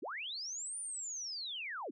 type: linear two-way sweep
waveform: sine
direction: up then down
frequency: 207.7 to 9397 to 207.7 Hz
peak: -39 dBFS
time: 0.02-1.91 s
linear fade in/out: 10 ms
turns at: 0.79 s
effects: none